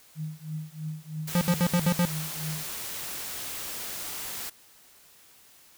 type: tone with tremolo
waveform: sine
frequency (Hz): 155.56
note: D#3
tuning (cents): 0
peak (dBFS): -29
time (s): 0.15-2.69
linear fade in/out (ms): 50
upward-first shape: triangle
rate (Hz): 3.1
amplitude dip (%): 100
type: noise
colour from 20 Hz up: white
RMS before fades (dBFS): -36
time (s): 1.27-4.5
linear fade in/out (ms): 10
type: tone bursts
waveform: square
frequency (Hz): 175.2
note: F3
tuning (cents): +6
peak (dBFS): -21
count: 6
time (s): 1.35-2.053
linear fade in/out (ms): 2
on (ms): 63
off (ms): 65
effects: white hiss -56 dBFS RMS until 5.77 s